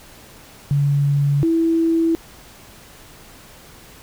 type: tone pair in turn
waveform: sine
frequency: 142.3 / 329 Hz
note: C#3 / E4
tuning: +46 / -3 cents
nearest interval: octave + minor third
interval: 1451 cents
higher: second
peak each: -14 dBFS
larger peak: neither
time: 0.71-1.43 / 1.43-2.15 s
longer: neither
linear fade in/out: 0 ms
effects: pink hiss -44 dBFS RMS until 4.02 s